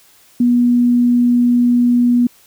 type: tone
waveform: sine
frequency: 242.6 Hz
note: B3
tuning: 31 cents flat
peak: -9 dBFS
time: 0.4-2.27 s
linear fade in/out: 5 ms
effects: white hiss -49 dBFS RMS until 2.46 s